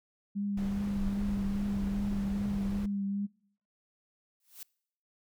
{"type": "tone with vibrato", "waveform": "sine", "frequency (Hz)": 200, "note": "G3", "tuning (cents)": 35, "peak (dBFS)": -30, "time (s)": [0.35, 3.27], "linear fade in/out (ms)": 20, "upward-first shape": "triangle", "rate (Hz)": 2.5, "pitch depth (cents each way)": 27}
{"type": "noise", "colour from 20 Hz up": "brown", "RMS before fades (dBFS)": -38, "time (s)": [0.57, 2.86], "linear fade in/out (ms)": 5}
{"type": "noise with exponential growth", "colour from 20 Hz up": "blue", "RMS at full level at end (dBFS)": -41, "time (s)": [4.4, 4.63], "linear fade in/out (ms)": 2, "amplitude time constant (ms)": 50}
{"effects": ["noise-tail reverb RT60 0.7 s tail -25 dB re dry"]}